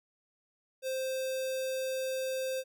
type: tone with notch filter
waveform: square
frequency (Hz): 523.3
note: C5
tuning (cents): 0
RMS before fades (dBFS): -34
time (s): 0.82-2.64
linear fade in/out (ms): 50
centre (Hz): 1200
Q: 0.8
effects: none